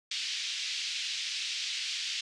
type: band-pass noise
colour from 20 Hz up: pink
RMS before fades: -35 dBFS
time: 0.11-2.21 s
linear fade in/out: 5 ms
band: 2600 to 5600 Hz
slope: 24 dB/octave
effects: resampled to 22050 Hz